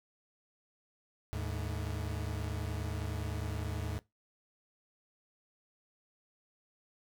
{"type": "tone pair together", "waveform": "40% pulse", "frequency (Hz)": [76.6, 106.2], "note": ["D#2", "G#2"], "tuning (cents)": [-27, 39], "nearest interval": "tritone", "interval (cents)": 566, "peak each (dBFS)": [-37, -37], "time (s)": [1.33, 3.99], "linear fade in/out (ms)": 0, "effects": ["noise-tail reverb RT60 0.2 s tail -20 dB re dry"]}